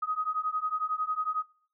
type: beating tone pair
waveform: sine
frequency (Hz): 1250 / 1261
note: D#6 / D#6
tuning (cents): +8 / +23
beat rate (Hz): 11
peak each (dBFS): -31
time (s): 0.02-1.43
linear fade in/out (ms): 10
effects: noise-tail reverb RT60 0.5 s tail -21 dB re dry